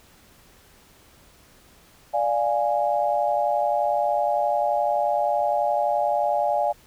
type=chord; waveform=sine; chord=D diminished; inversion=none; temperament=equal; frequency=587.3 / 698.5 / 830.6 Hz; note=D5 / F5 / Ab5; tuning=0 / 0 / 0 cents; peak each=-24 dBFS; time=2.13-6.73 s; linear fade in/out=20 ms; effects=pink hiss -54 dBFS RMS until 6.86 s